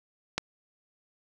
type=click; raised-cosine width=0.2 ms; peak=-10 dBFS; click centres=0.38 s; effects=none